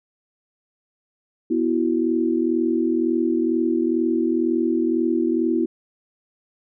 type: chord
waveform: sine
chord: B suspended fourth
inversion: none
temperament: equal with one note detuned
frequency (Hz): 246.9 / 329.6 / 371.7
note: B3 / E4 / F#4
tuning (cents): 0 / 0 / +8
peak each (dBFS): -23 / -20 / -25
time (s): 1.5-5.66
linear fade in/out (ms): 10
effects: none